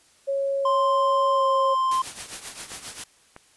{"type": "tone with pitch glide", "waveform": "sine", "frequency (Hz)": [551, 541.2], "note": ["C#5", "C#5"], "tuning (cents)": [-11, -42], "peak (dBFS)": -22, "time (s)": [0.27, 1.75], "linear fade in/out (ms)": 20, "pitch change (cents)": -31, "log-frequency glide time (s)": [1.34, 1.43]}
{"type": "tone", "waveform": "triangle", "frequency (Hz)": 1046.5, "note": "C6", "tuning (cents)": 0, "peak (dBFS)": -18, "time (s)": [0.65, 2.02], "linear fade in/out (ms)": 5}
{"type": "noise with tremolo", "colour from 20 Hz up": "white", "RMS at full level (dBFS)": -33, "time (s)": [1.91, 3.04], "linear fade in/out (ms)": 5, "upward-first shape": "triangle", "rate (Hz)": 7.5, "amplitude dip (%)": 75}
{"type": "clicks", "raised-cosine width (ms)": 0.5, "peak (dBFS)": -26, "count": 2, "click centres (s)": [2.718, 3.364]}
{"effects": ["white hiss -58 dBFS RMS until 3.56 s", "resampled to 24000 Hz"]}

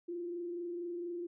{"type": "tone with frequency modulation", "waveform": "sine", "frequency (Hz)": 347.3, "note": "F4", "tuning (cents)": -10, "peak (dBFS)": -37, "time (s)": [0.08, 1.27], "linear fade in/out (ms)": 10, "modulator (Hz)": 24.3, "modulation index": 0.35, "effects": []}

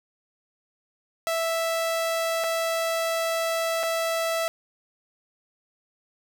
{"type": "tone with dropouts", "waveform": "sawtooth", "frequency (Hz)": 659, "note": "E5", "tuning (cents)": -1, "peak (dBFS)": -20, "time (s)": [1.27, 4.48], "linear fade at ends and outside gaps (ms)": 0, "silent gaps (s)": [[2.438, 2.441], [3.831, 3.835]], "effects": []}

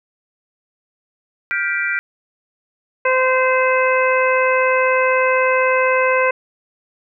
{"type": "chord", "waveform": "sine", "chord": "G dominant seventh", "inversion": "third", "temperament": "just", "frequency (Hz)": [1411.2, 1568, 1960, 2352], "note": ["F6", "G6", "B6", "D7"], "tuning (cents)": [18, 0, -14, 2], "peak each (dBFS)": [-23, -23, -23, -23], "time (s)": [1.51, 1.99], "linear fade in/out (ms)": 0}
{"type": "harmonic tone", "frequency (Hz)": 516, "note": "C5", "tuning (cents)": -24, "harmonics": [1, 2, 3, 4, 5], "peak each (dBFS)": [-16, -19, -21, -22, -23], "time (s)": [3.05, 6.31], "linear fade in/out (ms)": 5}
{"effects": []}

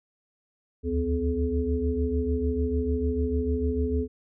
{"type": "tone cluster", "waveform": "sine", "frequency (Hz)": [71.1, 77.8, 253.9, 427.6], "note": ["C#2", "D#2", "B3", "A4"], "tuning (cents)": [45, 0, 48, -49], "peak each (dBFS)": -29, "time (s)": [0.83, 4.08], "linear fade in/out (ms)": 50, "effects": []}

